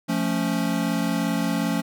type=chord; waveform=square; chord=F augmented; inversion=none; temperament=equal; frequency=174.61 / 220 / 277.2 Hz; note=F3 / A3 / C#4; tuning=0 / 0 / 0 cents; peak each=-27 dBFS; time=0.08-1.82 s; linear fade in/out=20 ms; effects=none